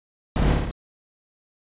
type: noise with echo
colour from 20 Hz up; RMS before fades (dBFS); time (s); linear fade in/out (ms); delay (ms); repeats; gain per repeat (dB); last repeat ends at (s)
brown; -21; 0.36-0.54; 0; 57; 3; -3; 0.711
effects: resampled to 8000 Hz